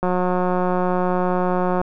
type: click train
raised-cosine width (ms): 1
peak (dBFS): -8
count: 324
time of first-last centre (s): 0.03-1.815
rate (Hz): 181
effects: none